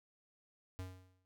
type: tone with exponential decay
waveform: square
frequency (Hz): 92.5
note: F#2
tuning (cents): 0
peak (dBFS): -40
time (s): 0.79-1.25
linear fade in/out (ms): 0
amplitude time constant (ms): 99
effects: none